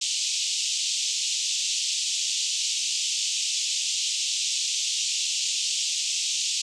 white band-pass noise, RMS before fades -27 dBFS, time 0.01-6.62 s, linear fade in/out 10 ms, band 2700 to 7600 Hz, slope 48 dB/octave, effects none

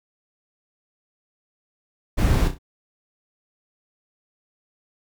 brown noise with echo, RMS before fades -18 dBFS, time 2.17-2.49 s, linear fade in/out 20 ms, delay 32 ms, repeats 3, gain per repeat -8 dB, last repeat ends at 2.586 s, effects none

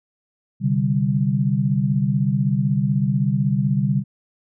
sine chord, C suspended second, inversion none, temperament equal, 130.81 / 146.83 / 196 Hz, C3 / D3 / G3, 0 / 0 / 0 cents, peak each -21 dBFS, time 0.6-4.04 s, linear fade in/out 50 ms, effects none

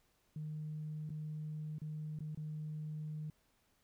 sine tone with dropouts, 153.4 Hz, D#3, 24 cents flat, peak -39 dBFS, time 0.36-3.3 s, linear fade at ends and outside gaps 2 ms, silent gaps 1.093-1.103 / 1.784-1.817 / 2.189-2.205 / 2.348-2.373 s, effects tanh soft clip ceiling -35 dBFS + pink hiss -75 dBFS RMS until 3.83 s

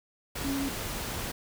sine tone in noise, 275 Hz, C#4, 14 cents flat, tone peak -29 dBFS, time 0.44-0.69 s, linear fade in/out 10 ms, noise pink, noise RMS -35 dBFS, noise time 0.35-1.32 s, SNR +3 dB, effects none

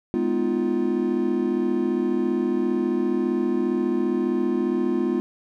triangle chord, F half-diminished seventh, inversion first, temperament just, 209.5 / 251.4 / 314.3 / 349.2 Hz, Ab3 / Cb4 / Eb4 / F4, +15 / +31 / +18 / 0 cents, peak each -26 / -23 / -27 / -22 dBFS, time 0.14-5.2 s, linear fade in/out 0 ms, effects none

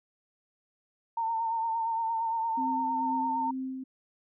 sine tone with vibrato, 908 Hz, A#5, 46 cents flat, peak -27 dBFS, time 1.17-3.51 s, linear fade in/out 5 ms, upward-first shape sine, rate 8.7 Hz, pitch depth 36 cents each way
sine tone with tremolo, 261.6 Hz, C4, in tune, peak -31 dBFS, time 2.57-3.84 s, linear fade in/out 10 ms, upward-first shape sine, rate 2.2 Hz, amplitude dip 40%
effects none

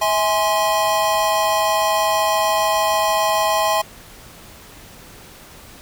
square chord, E augmented, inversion none, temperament equal with one note detuned, 645.3 / 830.6 / 1046.5 Hz, E5 / G#5 / B#5, -37 / 0 / 0 cents, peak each -21 dBFS, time 0.01-3.82 s, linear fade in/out 10 ms, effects pink hiss -42 dBFS RMS until 5.81 s

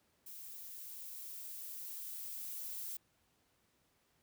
violet noise with level ramp, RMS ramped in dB -50 to -43 dBFS, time 0.26-2.97 s, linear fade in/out 5 ms, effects pink hiss -75 dBFS RMS until 4.22 s + high-pass 60 Hz 12 dB/octave

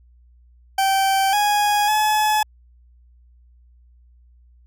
40% pulse tone with pitch steps, 776 / 829 / 854 Hz, G5 / G#5 / G#5, -18 / -3 / +48 cents, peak -15 dBFS, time 0.78-2.43 s, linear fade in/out 5 ms, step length 550 ms, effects added 60 Hz sine -49 dBFS peak until 4.66 s

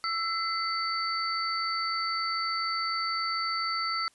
sine tone cluster, 1328 / 2044 / 4547 Hz, E6 / C7 / C#8, +12 / -41 / +43 cents, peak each -30 / -36 / -32 dBFS, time 0.04-4.08 s, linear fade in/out 0 ms, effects white hiss -64 dBFS RMS until 4.14 s + resampled to 24000 Hz

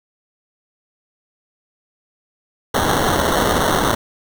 blue noise with sample-and-hold, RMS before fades -17 dBFS, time 2.74-3.95 s, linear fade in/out 5 ms, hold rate 2450 Hz, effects none

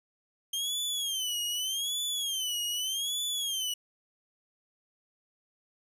sawtooth tone with vibrato, 3162 Hz, G7, 14 cents sharp, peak -27 dBFS, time 0.53-3.74 s, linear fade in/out 5 ms, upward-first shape sine, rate 0.83 Hz, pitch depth 160 cents each way, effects resampled to 32000 Hz

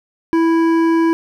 sine tone with hard clipping, 329.6 Hz, E4, in tune, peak -13 dBFS, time 0.33-1.13 s, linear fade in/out 0 ms, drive 11 dB, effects none

